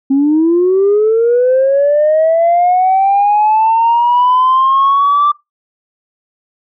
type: linear sweep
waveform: sine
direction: up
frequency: 266.4 to 1178 Hz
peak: -6 dBFS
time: 0.1-5.32 s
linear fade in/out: 10 ms
effects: noise-tail reverb RT60 0.2 s tail -23 dB re dry + tanh soft clip ceiling -4 dBFS